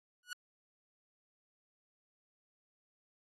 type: tone with exponential growth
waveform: sawtooth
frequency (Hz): 1464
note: F#6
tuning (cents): -19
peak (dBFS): -34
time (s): 0.23-0.33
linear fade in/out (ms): 2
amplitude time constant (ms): 21
effects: AAC 32 kbps